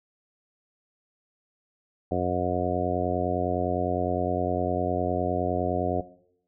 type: harmonic tone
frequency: 89.8 Hz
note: F2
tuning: 49 cents sharp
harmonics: 1 / 2 / 3 / 4 / 5 / 6 / 7 / 8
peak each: -32 / -32 / -32 / -32 / -32 / -32 / -32 / -32 dBFS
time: 2.11-6.01 s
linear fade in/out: 5 ms
effects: noise-tail reverb RT60 0.7 s tail -18 dB re dry